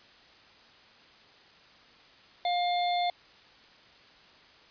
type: harmonic tone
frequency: 707 Hz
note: F5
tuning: 21 cents sharp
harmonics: 1 / 3 / 5 / 6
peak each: -26 / -38 / -36 / -41 dBFS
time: 2.45-3.1 s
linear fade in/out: 2 ms
effects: white hiss -56 dBFS RMS until 4.7 s + resampled to 11025 Hz